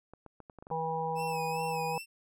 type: clicks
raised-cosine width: 1 ms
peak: -34 dBFS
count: 8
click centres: 0.136 / 0.263 / 0.403 / 0.498 / 0.587 / 0.625 / 0.669 / 0.703 s
type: harmonic tone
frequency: 161.7 Hz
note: E3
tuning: 33 cents flat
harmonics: 1 / 3 / 5 / 6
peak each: -39 / -36 / -34 / -37 dBFS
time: 0.71-1.98 s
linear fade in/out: 2 ms
type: tone with vibrato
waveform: sawtooth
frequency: 2584 Hz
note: E7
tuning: 35 cents flat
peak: -37 dBFS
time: 1.15-2.06 s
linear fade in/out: 50 ms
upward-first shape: sine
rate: 2.5 Hz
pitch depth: 77 cents each way
effects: none